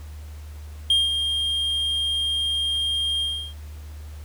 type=tone with ADSR envelope; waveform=triangle; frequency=3214 Hz; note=G7; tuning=43 cents sharp; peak=-13 dBFS; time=0.9-3.54 s; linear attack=3 ms; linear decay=190 ms; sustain=-7 dB; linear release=330 ms; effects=added 75 Hz sine -35 dBFS peak until 4.24 s + pink hiss -51 dBFS RMS until 4.24 s